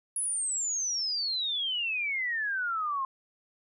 sine exponential sweep, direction down, 10570 to 1048 Hz, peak -28 dBFS, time 0.16-3.05 s, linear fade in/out 2 ms, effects none

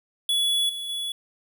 square tone with level steps, 3400 Hz, G#7, 40 cents sharp, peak -21 / -31 / -28 dBFS, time 0.29-1.12 s, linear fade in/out 2 ms, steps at 0.69 / 0.89 s, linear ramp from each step 5 ms, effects 9-bit

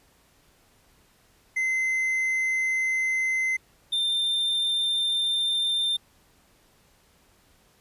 triangle tone pair in turn, 2061 / 3593 Hz, C7 / A7, -27 / +36 cents, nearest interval minor seventh, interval 963 cents, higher second, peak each -21 dBFS, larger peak neither, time 1.56-3.57 / 3.92-5.97 s, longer second, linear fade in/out 10 ms, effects pink hiss -61 dBFS RMS until 7.8 s + resampled to 32000 Hz

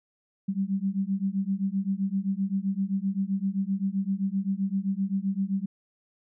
sine beating tone pair, 190.9 / 198.6 Hz, G3 / G3, -46 / +23 cents, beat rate 7.7 Hz, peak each -28 dBFS, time 0.48-5.66 s, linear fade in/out 10 ms, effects none

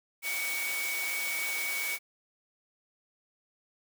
sine tone in noise, 2248 Hz, C#7, 24 cents sharp, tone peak -32 dBFS, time 0.22-1.99 s, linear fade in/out 50 ms, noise white, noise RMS -36 dBFS, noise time 0.22-1.99 s, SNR +1 dB, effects high-pass 400 Hz 12 dB/octave

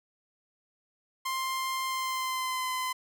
sawtooth tone with pitch glide, 1051 to 1024 Hz, C6 to C6, +7 to -38 cents, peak -26 dBFS, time 1.25-2.93 s, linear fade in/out 10 ms, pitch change -45 cents, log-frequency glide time 1.84-2.7 s, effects none

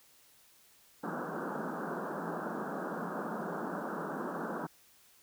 pink band-pass noise, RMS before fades -38 dBFS, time 1.03-4.67 s, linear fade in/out 10 ms, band 160 to 1600 Hz, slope 96 dB/octave, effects white hiss -63 dBFS RMS until 5.22 s

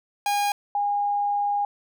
45% pulse / sine tone pair in turn, 816 / 816 Hz, G#5 / G#5, -31 / -31 cents, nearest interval unison, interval 0 cents, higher neither, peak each -21 dBFS, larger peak neither, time 0.26-0.52 / 0.75-1.65 s, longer second, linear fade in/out 2 ms, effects none

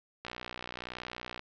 click train, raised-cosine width 0.3 ms, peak -23 dBFS, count 71, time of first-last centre 0.25-1.394 s, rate 61.2 Hz, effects resampled to 16000 Hz + 9-bit

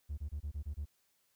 triangle tone bursts, 73.42 Hz, D2, in tune, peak -33 dBFS, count 7, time 0.09-0.856 s, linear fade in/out 20 ms, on 88 ms, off 25 ms, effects tanh soft clip ceiling -32 dBFS + white hiss -75 dBFS RMS until 1.35 s

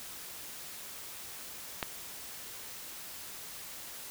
click, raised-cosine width 0.3 ms, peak -15 dBFS, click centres 1.828 s, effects white hiss -45 dBFS RMS until 4.1 s

